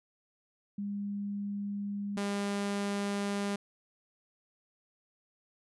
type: tone pair in turn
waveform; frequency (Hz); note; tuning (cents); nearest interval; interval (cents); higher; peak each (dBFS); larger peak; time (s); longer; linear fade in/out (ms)
sine / sawtooth; 202.4 / 201.5; G#3 / G3; -44 / +48; unison; 8; first; -33 / -27; second; 0.78-2.17 / 2.17-3.56; neither; 5
effects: resampled to 24000 Hz